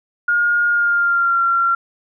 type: tone with pitch glide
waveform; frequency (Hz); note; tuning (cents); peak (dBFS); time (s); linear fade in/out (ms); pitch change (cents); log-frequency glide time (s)
sine; 1425 to 1371.7; F6 to F6; +34 to -32; -13; 0.28-1.75; 5; -66; 0.68-1.41
effects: none